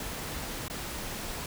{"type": "noise with dropouts", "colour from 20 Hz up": "pink", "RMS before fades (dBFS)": -37, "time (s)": [0, 1.46], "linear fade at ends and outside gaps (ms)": 2, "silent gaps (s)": [0.682, 0.699], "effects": []}